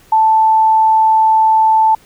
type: tone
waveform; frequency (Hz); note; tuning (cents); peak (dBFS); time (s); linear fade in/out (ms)
sine; 880; A5; 0; -7; 0.12-1.95; 5
effects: pink hiss -47 dBFS RMS until 2.05 s